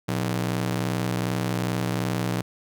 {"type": "ring-modulated tone", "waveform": "sawtooth", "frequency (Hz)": 146.83, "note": "D3", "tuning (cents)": 0, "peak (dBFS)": -17, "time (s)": [0.08, 2.42], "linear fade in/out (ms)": 10, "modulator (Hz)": 31.3, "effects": []}